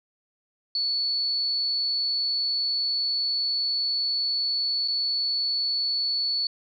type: tone with dropouts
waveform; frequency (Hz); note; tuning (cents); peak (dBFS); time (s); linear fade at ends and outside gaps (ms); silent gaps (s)
sine; 4435; C#8; 0; -23; 0.75-6.47; 2; 4.877-4.882
effects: none